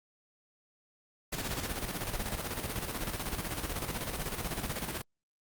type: noise with tremolo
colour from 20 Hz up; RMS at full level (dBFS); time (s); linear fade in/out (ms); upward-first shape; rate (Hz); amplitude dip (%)
pink; -34; 1.32-5.02; 10; square; 16; 50
effects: Opus 48 kbps